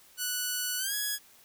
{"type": "tone with pitch glide", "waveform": "5% pulse", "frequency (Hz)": [1480, 1670.9], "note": ["F#6", "G#6"], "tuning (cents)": [0, 10], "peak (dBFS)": -19, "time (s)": [0.17, 1.19], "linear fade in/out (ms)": 50, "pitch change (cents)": 210, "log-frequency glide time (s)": [0.78, 0.94], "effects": ["white hiss -58 dBFS RMS until 1.44 s"]}